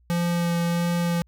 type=tone with vibrato; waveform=square; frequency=171.7 Hz; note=F3; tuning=29 cents flat; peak=-22 dBFS; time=0.1-1.22 s; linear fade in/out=0 ms; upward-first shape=sine; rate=1.5 Hz; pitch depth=10 cents each way; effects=added 60 Hz sine -56 dBFS peak until 1.27 s